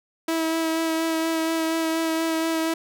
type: tone with vibrato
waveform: sawtooth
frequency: 324.5 Hz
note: E4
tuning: 27 cents flat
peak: -18 dBFS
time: 0.28-2.74 s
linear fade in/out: 5 ms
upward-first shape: sine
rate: 4.2 Hz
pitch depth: 16 cents each way
effects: none